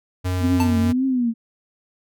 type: tone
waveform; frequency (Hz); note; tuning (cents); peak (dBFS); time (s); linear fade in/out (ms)
square; 91.3; F#2; -23; -21; 0.24-0.93; 20
type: tone with vibrato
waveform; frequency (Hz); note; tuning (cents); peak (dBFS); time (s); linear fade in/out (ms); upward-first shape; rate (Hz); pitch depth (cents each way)
sine; 246.9; B3; 0; -17; 0.4-1.34; 50; triangle; 1.9; 150
type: tone with exponential decay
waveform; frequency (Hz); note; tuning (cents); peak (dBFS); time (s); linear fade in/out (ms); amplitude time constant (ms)
square; 887; A5; +14; -20; 0.6-0.78; 1; 38
effects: none